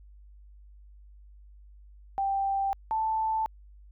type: tone pair in turn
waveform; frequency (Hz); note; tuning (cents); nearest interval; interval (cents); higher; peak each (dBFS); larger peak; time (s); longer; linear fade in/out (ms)
sine; 785 / 881.1; G5 / A5; +2 / +2; major second; 200; second; -25; neither; 2.18-2.73 / 2.91-3.46; neither; 0
effects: added 50 Hz sine -49 dBFS peak until 3.91 s